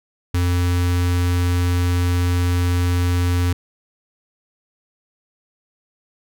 square tone with notch filter, 88.4 Hz, F2, 22 cents sharp, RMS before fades -18 dBFS, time 0.34-3.53 s, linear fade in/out 5 ms, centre 650 Hz, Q 1.4, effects none

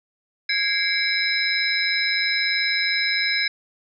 sine tone cluster, 1646 / 2109 / 2288 / 3959 / 5140 Hz, G#6 / C7 / D7 / B7 / E8, -16 / +13 / -46 / +3 / -45 cents, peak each -26 dBFS, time 0.49-3.48 s, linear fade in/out 5 ms, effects none

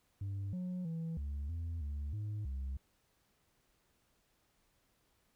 sine tone with pitch steps, 98.7 / 181.3 / 164 / 71.4 / 83.5 / 72.4 / 105.2 / 66.8 Hz, G2 / F#3 / E3 / D2 / E2 / D2 / G#2 / C2, +12 / -35 / -9 / -48 / +23 / -24 / +23 / +36 cents, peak -34 dBFS, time 0.21-2.77 s, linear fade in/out 5 ms, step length 320 ms, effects tanh soft clip ceiling -36 dBFS + pink hiss -75 dBFS RMS until 5.35 s

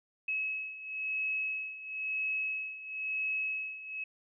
sine beating tone pair, 2572 / 2572.99 Hz, E7 / E7, -43 / -43 cents, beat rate 0.99 Hz, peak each -38 / -34 dBFS, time 0.28-4.04 s, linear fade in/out 5 ms, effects none

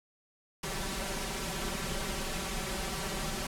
pink noise with comb filter, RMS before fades -35 dBFS, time 0.63-3.47 s, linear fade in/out 5 ms, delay 5.2 ms, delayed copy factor +1, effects low-pass 11000 Hz 12 dB/octave

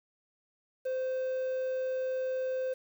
triangle tone with quantisation, 518 Hz, C5, 17 cents flat, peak -28 dBFS, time 0.85-2.74 s, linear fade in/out 10 ms, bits 9, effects none

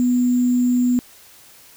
sine tone with sample-and-hold, 246.9 Hz, B3, in tune, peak -14 dBFS, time 0-0.99 s, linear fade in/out 0 ms, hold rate 7350 Hz, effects white hiss -47 dBFS RMS until 1.76 s

